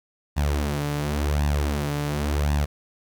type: tone with flanger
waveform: sawtooth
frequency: 73 Hz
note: D2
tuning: 10 cents flat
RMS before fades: -24 dBFS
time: 0.36-2.66 s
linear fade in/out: 20 ms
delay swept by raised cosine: 1.1 to 7 ms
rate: 0.92 Hz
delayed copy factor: +0.7
effects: 9-bit